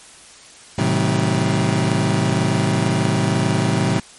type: chord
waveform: 30% pulse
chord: A diminished seventh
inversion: none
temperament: just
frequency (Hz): 110 / 132 / 158.4 / 190.08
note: A2 / C3 / Eb3 / Gb3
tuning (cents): 0 / +16 / +31 / +47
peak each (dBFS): -19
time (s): 0.78-4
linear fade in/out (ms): 5
effects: white hiss -43 dBFS RMS until 4.18 s + MP3 48 kbps